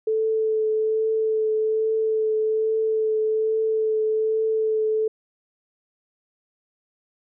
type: tone with vibrato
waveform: sine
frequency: 437.7 Hz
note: A4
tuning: 9 cents flat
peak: -19 dBFS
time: 0.07-5.08 s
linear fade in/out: 5 ms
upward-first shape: triangle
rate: 1.2 Hz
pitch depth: 15 cents each way
effects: none